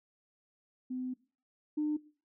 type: tone pair in turn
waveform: sine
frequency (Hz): 254.7 / 301.5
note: C4 / D4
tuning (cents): -46 / +46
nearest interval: minor third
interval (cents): 292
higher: second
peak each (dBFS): -34 / -28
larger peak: second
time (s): 0.9-1.14 / 1.77-1.97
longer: first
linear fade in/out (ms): 10
effects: noise-tail reverb RT60 0.4 s tail -20 dB re dry + tanh soft clip ceiling -24 dBFS